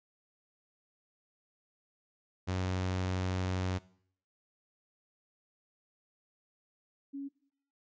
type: tone pair in turn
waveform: sawtooth / sine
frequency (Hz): 92.5 / 278.1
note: F#2 / C#4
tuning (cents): 0 / +6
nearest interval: octave + perfect fifth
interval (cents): 1906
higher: second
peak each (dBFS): -27 / -37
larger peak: first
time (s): 2.47-3.79 / 7.13-7.29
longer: first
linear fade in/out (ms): 20
effects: noise-tail reverb RT60 0.6 s tail -20 dB re dry + resampled to 16000 Hz